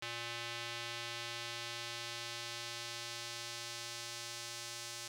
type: tone with band-pass filter sweep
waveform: square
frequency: 117.8 Hz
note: A#2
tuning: 19 cents sharp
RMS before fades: -44 dBFS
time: 0.02-5.08 s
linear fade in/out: 5 ms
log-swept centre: 3100 to 6100 Hz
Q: 1.1
effects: none